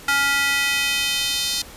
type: tone with high-pass filter sweep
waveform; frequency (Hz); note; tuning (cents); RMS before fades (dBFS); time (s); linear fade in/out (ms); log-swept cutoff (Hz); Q
square; 280; C#4; +18; -21; 0.08-1.62; 5; 1400 to 4200; 2
effects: pink hiss -41 dBFS RMS until 1.76 s + resampled to 32000 Hz